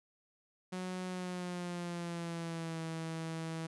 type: tone with pitch glide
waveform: sawtooth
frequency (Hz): 183.6 to 162.63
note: F#3 to E3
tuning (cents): -13 to -23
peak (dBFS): -34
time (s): 0.72-3.67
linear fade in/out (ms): 10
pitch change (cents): -210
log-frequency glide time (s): 1.07-2.81
effects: resampled to 24000 Hz